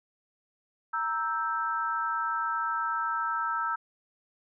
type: chord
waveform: sine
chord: E diminished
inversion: second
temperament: equal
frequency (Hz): 932.3 / 1318.5 / 1568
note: Bb5 / E6 / G6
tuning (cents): 0 / 0 / 0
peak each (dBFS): -33 / -29 / -35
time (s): 0.93-3.76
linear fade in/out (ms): 10
effects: none